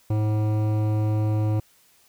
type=tone with hard clipping; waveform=sine; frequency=107.1 Hz; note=A2; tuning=46 cents flat; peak=-22 dBFS; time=0.1-1.6 s; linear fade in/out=5 ms; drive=14 dB; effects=white hiss -59 dBFS RMS until 2.08 s